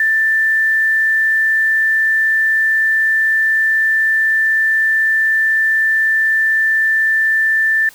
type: tone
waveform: sine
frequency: 1772 Hz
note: A6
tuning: 12 cents sharp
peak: -11 dBFS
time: 0-7.89 s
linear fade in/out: 2 ms
effects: white hiss -43 dBFS RMS until 7.94 s